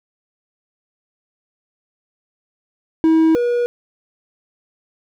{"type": "tone pair in turn", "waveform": "triangle", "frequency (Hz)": [321.5, 481.7], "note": ["E4", "B4"], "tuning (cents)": [-43, -43], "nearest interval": "perfect fifth", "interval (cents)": 700, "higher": "second", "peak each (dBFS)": [-8, -13], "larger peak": "first", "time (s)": [[3.04, 3.35], [3.35, 3.66]], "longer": "neither", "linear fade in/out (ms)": 0, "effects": []}